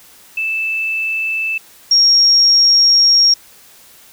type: tone pair in turn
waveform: sine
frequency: 2637 / 5576 Hz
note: E7 / F8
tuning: 0 / -4 cents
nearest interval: octave + minor second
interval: 1296 cents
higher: second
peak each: -16 / -7 dBFS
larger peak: second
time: 0.37-1.58 / 1.91-3.34 s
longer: second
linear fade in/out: 5 ms
effects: white hiss -44 dBFS RMS until 4.12 s